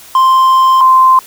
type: tone pair in turn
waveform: triangle / sine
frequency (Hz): 1046.5 / 1041.1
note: C6 / C6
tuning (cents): 0 / -9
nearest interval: unison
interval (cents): 9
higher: first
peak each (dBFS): -3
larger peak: neither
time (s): 0.15-0.81 / 0.81-1.19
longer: first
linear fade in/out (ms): 2
effects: white hiss -36 dBFS RMS until 1.26 s